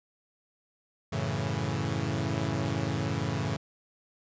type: chord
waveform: sawtooth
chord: F# minor seventh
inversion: none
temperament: equal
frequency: 92.5 / 110 / 138.59 / 164.81 Hz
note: F#2 / A2 / C#3 / E3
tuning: 0 / 0 / 0 / 0 cents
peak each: -32 / -29 / -29 / -31 dBFS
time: 1.12-3.57 s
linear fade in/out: 10 ms
effects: resampled to 16000 Hz